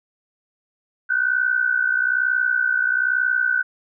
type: tone pair together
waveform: sine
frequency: 1469 / 1530.1 Hz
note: F#6 / G6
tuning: -13 / -42 cents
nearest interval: minor second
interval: 71 cents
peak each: -20 dBFS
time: 1.09-3.63 s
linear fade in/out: 20 ms
effects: none